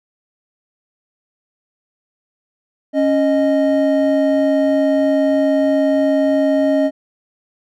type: tone pair together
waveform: triangle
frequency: 276.4 / 620.5 Hz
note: C#4 / D#5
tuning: -5 / -5 cents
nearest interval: octave + major second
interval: 1400 cents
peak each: -13 dBFS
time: 2.93-6.91 s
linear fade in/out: 50 ms
effects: none